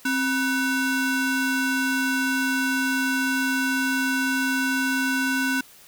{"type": "ring-modulated tone", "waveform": "square", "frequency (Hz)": 616, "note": "D#5", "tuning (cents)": -17, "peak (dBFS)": -19, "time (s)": [0.05, 5.61], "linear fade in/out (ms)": 5, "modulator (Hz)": 881, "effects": ["white hiss -50 dBFS RMS until 5.87 s"]}